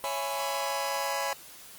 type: chord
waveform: sawtooth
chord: C# minor seventh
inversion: none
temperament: just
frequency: 554.4 / 665.2 / 831.5 / 997.9 Hz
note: C#5 / E5 / G#5 / B5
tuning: 0 / +16 / +2 / +18 cents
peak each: -30 / -34 / -30 / -30 dBFS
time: 0.04-1.33 s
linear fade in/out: 0 ms
effects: white hiss -49 dBFS RMS until 1.78 s + Opus 24 kbps